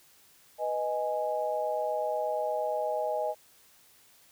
sine chord, G# minor, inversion first, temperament equal, 493.9 / 622.3 / 830.6 Hz, B4 / D#5 / G#5, 0 / 0 / 0 cents, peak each -35 / -30 / -33 dBFS, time 0.58-3.35 s, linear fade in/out 50 ms, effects white hiss -60 dBFS RMS until 4.31 s

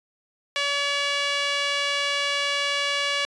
sawtooth tone with band-pass filter, 569 Hz, C#5, 45 cents sharp, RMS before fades -25 dBFS, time 0.56-3.25 s, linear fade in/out 0 ms, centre 2900 Hz, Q 1.4, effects resampled to 22050 Hz

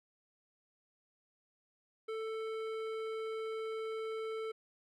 sine tone with hard clipping, 442.4 Hz, A4, 9 cents sharp, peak -39 dBFS, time 2.08-4.52 s, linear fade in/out 10 ms, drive 13 dB, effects none

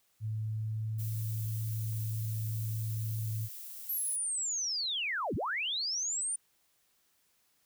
sine tone with pitch glide, 109 to 109.89 Hz, A2 to A2, -16 to -2 cents, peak -32 dBFS, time 0.2-3.49 s, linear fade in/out 50 ms, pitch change +14 cents, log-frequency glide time 0.44-1.03 s
violet noise, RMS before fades -45 dBFS, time 0.98-4.17 s, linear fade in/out 20 ms
sine linear two-way sweep, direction down then up, 12000 to 62 to 9340 Hz, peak -31 dBFS, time 3.89-6.36 s, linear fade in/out 5 ms, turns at 5.35 s
effects white hiss -72 dBFS RMS until 7.65 s

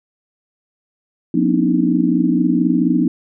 sine tone cluster, 178.6 / 238.8 / 258.5 / 293 / 317.2 Hz, F3 / A#3 / C4 / D4 / D#4, +39 / +42 / -21 / -4 / +33 cents, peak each -19 dBFS, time 1.34-3.08 s, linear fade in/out 5 ms, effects none

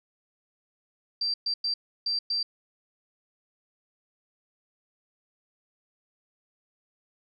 sine tone bursts at uneven times, 4699 Hz, D8, in tune, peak -25 dBFS, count 5, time 1.21-1.34 / 1.46-1.54 / 1.64-1.74 / 2.06-2.19 / 2.3-2.43 s, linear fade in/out 5 ms, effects none

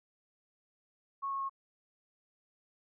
sine tone with pitch steps, 1100 / 1093.7 / 1087.4 Hz, C#6 / C#6 / C#6, -14 / -24 / -34 cents, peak -33 dBFS, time 1.22-1.496 s, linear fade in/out 20 ms, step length 92 ms, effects none

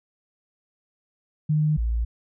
sine tone pair in turn, 152.6 / 57.16 Hz, D#3 / A#1, -33 / -33 cents, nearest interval octave + perfect fourth, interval 1700 cents, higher first, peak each -18 / -21 dBFS, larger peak first, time 1.49-1.77 / 1.77-2.05 s, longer neither, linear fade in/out 10 ms, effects none

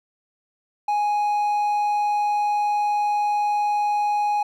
triangle tone, 830.6 Hz, G#5, in tune, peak -17 dBFS, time 0.88-4.43 s, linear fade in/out 5 ms, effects none

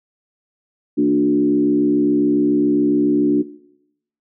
sine tone with frequency modulation, 293.7 Hz, D4, in tune, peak -12 dBFS, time 0.97-3.43 s, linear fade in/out 20 ms, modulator 67.2 Hz, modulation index 0.89, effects noise-tail reverb RT60 0.8 s tail -19 dB re dry

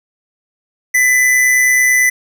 square tone with amplitude modulation, 2000 Hz, B6, 21 cents sharp, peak -8 dBFS, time 0.94-2.1 s, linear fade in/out 10 ms, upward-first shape sine, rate 129 Hz, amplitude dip 35%, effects none

